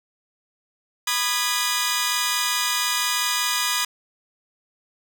10% pulse chord, G# minor, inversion first, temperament equal with one note detuned, 987.8 / 1224.5 / 1661.2 Hz, B5 / D#6 / G#6, 0 / -28 / 0 cents, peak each -17 dBFS, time 1.07-3.85 s, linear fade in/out 5 ms, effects none

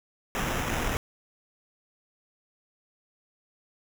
pink noise with sample-and-hold, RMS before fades -29 dBFS, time 0.35-0.97 s, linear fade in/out 0 ms, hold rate 4410 Hz, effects none

